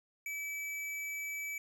square tone, 2300 Hz, D7, 37 cents flat, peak -38 dBFS, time 0.26-1.58 s, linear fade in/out 2 ms, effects none

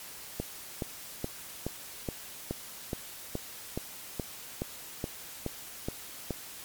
click train, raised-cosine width 2 ms, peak -18 dBFS, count 15, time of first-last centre 0.4-6.307 s, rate 2.37 Hz, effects white hiss -45 dBFS RMS until 6.64 s + MP3 96 kbps

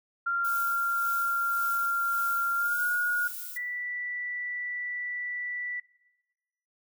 sine tone with pitch glide, 1386 to 1444 Hz, F6 to F#6, -14 to -43 cents, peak -25 dBFS, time 0.26-3.28 s, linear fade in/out 10 ms, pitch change +71 cents, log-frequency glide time 2.56-2.81 s
violet noise with tremolo, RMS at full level -38 dBFS, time 0.44-3.58 s, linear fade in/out 10 ms, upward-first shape sine, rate 1.8 Hz, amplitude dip 40%
sine tone, 1965 Hz, B6, 9 cents flat, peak -31 dBFS, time 3.56-5.8 s, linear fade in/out 5 ms
effects noise-tail reverb RT60 1.0 s tail -18 dB re dry

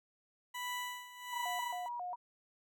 20% pulse tone with tremolo, 987.8 Hz, B5, in tune, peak -32 dBFS, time 0.54-1.89 s, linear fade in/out 10 ms, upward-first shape sine, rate 1.3 Hz, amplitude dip 80%
sine tone with vibrato, 830.6 Hz, G#5, in tune, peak -38 dBFS, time 1.32-2.16 s, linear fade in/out 20 ms, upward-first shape square, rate 3.7 Hz, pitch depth 250 cents each way
effects none

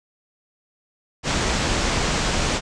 pink low-pass noise, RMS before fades -22 dBFS, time 1.23-2.61 s, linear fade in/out 50 ms, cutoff 7900 Hz, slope 48 dB/octave, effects none

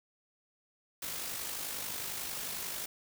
white noise with amplitude modulation, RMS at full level -37 dBFS, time 1.02-2.86 s, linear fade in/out 5 ms, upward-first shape sine, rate 51.2 Hz, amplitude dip 40%, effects none

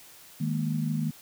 sine chord, D# suspended fourth, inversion none, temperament equal, 155.56 / 207.7 / 233.1 Hz, D#3 / G#3 / A#3, 0 / 0 / 0 cents, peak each -28 / -33 / -31 dBFS, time 0.4-1.11 s, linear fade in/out 10 ms, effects white hiss -51 dBFS RMS until 1.21 s

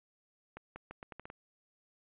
accelerating click train, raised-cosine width 0.5 ms, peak -30 dBFS, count 8, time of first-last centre 0.57-1.301 s, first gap 190 ms, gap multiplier 0.79, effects resampled to 8000 Hz

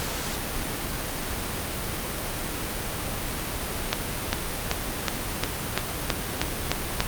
accelerating click train, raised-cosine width 0.2 ms, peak -4 dBFS, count 10, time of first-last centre 3.93-7.005 s, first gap 400 ms, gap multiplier 0.96, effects pink hiss -30 dBFS RMS until 7.07 s + Opus 48 kbps

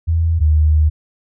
sine tone pair in turn, 82.41 / 76.94 Hz, E2 / D#2, 0 / -19 cents, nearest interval minor second, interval 119 cents, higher first, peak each -12 / -9 dBFS, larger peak second, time 0.07-0.4 / 0.4-0.9 s, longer second, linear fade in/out 20 ms, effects none

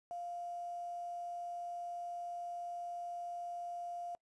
sine tone with quantisation, 698.5 Hz, F5, in tune, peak -40 dBFS, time 0.11-4.15 s, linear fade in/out 0 ms, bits 10, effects noise-tail reverb RT60 0.1 s tail -24 dB re dry + resampled to 24000 Hz

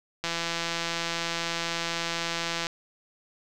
click train, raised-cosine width 0.2 ms, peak -12 dBFS, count 409, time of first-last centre 0.24-2.669 s, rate 168 Hz, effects none

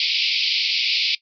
white band-pass noise, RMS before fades -21 dBFS, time 0-1.15 s, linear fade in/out 2 ms, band 2200 to 5100 Hz, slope 96 dB/octave, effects noise-tail reverb RT60 0.1 s tail -18 dB re dry

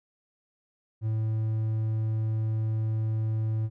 triangle tone, 110 Hz, A2, in tune, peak -23 dBFS, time 1.01-3.7 s, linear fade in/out 50 ms, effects none

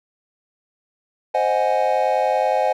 triangle chord, Ab dominant seventh, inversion first, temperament equal, 523.3 / 622.3 / 740 / 830.6 Hz, C5 / Eb5 / Gb5 / Ab5, 0 / 0 / 0 / 0 cents, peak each -20 dBFS, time 1.34-2.73 s, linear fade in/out 10 ms, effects none

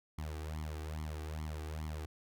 sawtooth tone with flanger, 77.4 Hz, D#2, 9 cents flat, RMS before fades -41 dBFS, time 0.18-2.06 s, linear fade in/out 5 ms, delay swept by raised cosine 0.92 to 2.62 ms, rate 2.4 Hz, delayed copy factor +0.9, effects none

